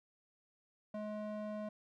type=tone with band-pass filter; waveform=square; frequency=211.6 Hz; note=G#3; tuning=33 cents sharp; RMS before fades=-42 dBFS; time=0.94-1.69 s; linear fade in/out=5 ms; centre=520 Hz; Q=1.6; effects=none